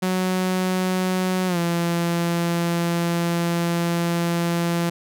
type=tone with pitch glide; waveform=sawtooth; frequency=185 to 170.63 Hz; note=F#3 to F3; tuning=0 to -40 cents; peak=-16 dBFS; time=0.02-4.9 s; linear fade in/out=10 ms; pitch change=-140 cents; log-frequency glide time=1.47-1.58 s; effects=none